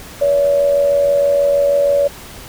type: tone with amplitude modulation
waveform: sine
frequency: 569 Hz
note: C#5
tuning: 45 cents sharp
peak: -8 dBFS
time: 0.21-2.08 s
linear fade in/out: 10 ms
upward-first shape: sine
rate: 86.3 Hz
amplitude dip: 50%
effects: pink hiss -35 dBFS RMS until 2.48 s